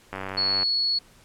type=click train; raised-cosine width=0.5 ms; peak=-17 dBFS; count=49; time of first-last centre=0.13-0.631 s; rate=95.9 Hz
type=tone; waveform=sine; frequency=4377 Hz; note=C#8; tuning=23 cents flat; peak=-21 dBFS; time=0.37-0.99 s; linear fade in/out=10 ms
effects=pink hiss -55 dBFS RMS until 1.24 s + low-pass 12000 Hz 12 dB/octave